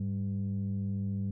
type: tone pair together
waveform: sine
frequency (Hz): 102.04 / 196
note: G#2 / G3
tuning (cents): -30 / 0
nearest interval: major seventh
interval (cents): 1130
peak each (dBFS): -31 / -32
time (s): 0-1.31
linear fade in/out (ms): 5
effects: tanh soft clip ceiling -26 dBFS